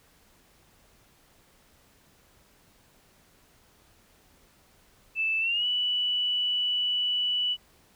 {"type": "tone with pitch glide", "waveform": "sine", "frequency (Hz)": [2637, 2960], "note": ["E7", "F#7"], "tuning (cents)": [0, 0], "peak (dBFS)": -24, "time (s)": [5.15, 7.57], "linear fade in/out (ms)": 50, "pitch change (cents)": 200, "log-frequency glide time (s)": [5.4, 5.66], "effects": ["pink hiss -61 dBFS RMS until 7.95 s"]}